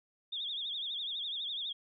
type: tone with vibrato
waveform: sine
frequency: 3487 Hz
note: A7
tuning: 16 cents flat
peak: -35 dBFS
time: 0.32-1.73 s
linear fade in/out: 10 ms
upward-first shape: triangle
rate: 12 Hz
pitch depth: 150 cents each way
effects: none